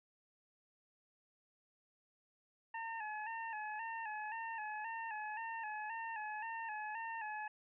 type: tone with vibrato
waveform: 25% pulse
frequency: 880 Hz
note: A5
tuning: in tune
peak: -37 dBFS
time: 2.74-7.48 s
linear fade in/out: 5 ms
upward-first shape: square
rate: 1.9 Hz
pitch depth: 58 cents each way
effects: resampled to 8000 Hz